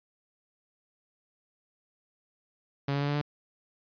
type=tone with pitch steps; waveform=sawtooth; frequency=140 / 141.71 / 143.44 / 145.19 / 146.96 Hz; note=C#3 / C#3 / D3 / D3 / D3; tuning=+18 / +39 / -40 / -19 / +2 cents; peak=-23 dBFS; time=2.88-3.215 s; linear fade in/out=5 ms; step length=67 ms; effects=resampled to 11025 Hz